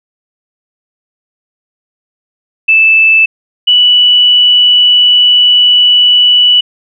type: tone pair in turn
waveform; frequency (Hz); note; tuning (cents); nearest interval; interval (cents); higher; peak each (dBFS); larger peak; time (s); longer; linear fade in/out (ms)
sine; 2634 / 2957; E7 / F#7; -2 / -2; major second; 200; second; -3; neither; 2.68-3.26 / 3.67-6.61; second; 10
effects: none